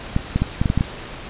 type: clicks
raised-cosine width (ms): 5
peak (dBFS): -5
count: 8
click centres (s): 0.164 / 0.36 / 0.42 / 0.615 / 0.658 / 0.701 / 0.776 / 0.809
effects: pink hiss -34 dBFS RMS until 1.29 s + resampled to 8000 Hz